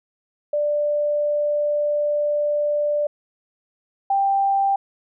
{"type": "tone pair in turn", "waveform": "sine", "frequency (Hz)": [590, 788], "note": ["D5", "G5"], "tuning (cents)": [8, 9], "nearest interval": "perfect fourth", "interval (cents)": 501, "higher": "second", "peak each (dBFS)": [-18, -16], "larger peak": "second", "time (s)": [[0.53, 3.07], [4.1, 4.76]], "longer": "first", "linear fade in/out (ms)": 5, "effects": []}